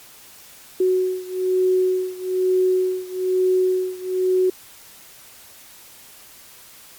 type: beating tone pair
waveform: sine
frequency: 370 / 371.1 Hz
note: F#4 / F#4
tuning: 0 / +5 cents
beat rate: 1.1 Hz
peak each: -19 / -21 dBFS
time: 0.8-4.5 s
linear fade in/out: 5 ms
effects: white hiss -45 dBFS RMS until 6.98 s + MP3 96 kbps